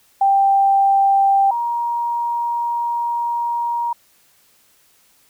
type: tone pair in turn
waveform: sine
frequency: 787 / 944.6 Hz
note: G5 / A#5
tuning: +7 / +23 cents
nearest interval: minor third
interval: 316 cents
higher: second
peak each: -11 / -18 dBFS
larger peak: first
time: 0.21-1.51 / 1.51-3.93 s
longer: second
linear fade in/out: 5 ms
effects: white hiss -56 dBFS RMS until 5.29 s